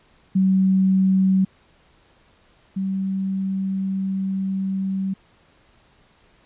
sine tone pair in turn, 190 / 192.21 Hz, F#3 / G3, +46 / -34 cents, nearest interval unison, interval 20 cents, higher second, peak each -14 / -21 dBFS, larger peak first, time 0.35-1.45 / 2.76-5.14 s, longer second, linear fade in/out 10 ms, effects pink hiss -57 dBFS RMS until 6.45 s + resampled to 8000 Hz

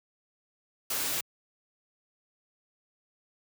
white noise, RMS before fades -31 dBFS, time 0.9-1.21 s, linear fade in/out 5 ms, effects high-pass 100 Hz 12 dB/octave

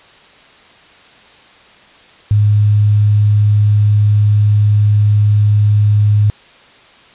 sine tone with quantisation, 104.4 Hz, G#2, 10 cents sharp, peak -7 dBFS, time 2.31-6.3 s, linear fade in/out 0 ms, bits 6, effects white hiss -43 dBFS RMS until 7.14 s + resampled to 8000 Hz

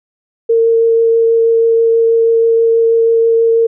sine tone with vibrato, 457.1 Hz, A#4, 34 cents flat, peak -7 dBFS, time 0.49-3.67 s, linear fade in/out 10 ms, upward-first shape triangle, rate 6.2 Hz, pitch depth 9 cents each way, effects none

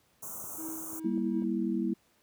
white band-stop noise, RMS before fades -41 dBFS, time 0.22-1 s, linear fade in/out 10 ms, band 1400 to 6000 Hz, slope 96 dB/octave
click train, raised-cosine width 2 ms, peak -35 dBFS, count 5, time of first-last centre 0.44-1.423 s, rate 4.07 Hz
triangle tone with tremolo, 320 Hz, D#4, 49 cents sharp, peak -35 dBFS, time 0.58-1.44 s, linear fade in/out 5 ms, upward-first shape triangle, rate 2.6 Hz, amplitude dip 70%
sine chord, E diminished, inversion first, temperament just, 197.78 / 237.3 / 329.6 Hz, G3 / Bb3 / E4, +16 / +31 / 0 cents, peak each -32 dBFS, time 1.04-1.94 s, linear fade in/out 10 ms
effects pink hiss -68 dBFS RMS until 2.22 s + high-pass 80 Hz 12 dB/octave

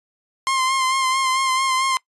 sawtooth tone with vibrato, 1053 Hz, C6, 11 cents sharp, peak -14 dBFS, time 0.47-1.97 s, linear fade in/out 0 ms, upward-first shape sine, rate 4.5 Hz, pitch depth 32 cents each way, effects noise-tail reverb RT60 0.1 s tail -22 dB re dry + resampled to 24000 Hz

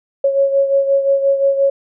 sine beating tone pair, 550 / 555.7 Hz, C#5 / C#5, -14 / +4 cents, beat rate 5.7 Hz, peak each -12 / -19 dBFS, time 0.24-1.7 s, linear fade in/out 5 ms, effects none

